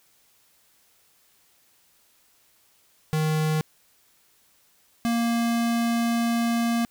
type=tone pair in turn; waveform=square; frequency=155.7 / 233.3 Hz; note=D#3 / A#3; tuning=+2 / +2 cents; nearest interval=perfect fifth; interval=700 cents; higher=second; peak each=-22 dBFS; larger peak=neither; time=3.13-3.61 / 5.05-6.85 s; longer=second; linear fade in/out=0 ms; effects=white hiss -62 dBFS RMS until 6.9 s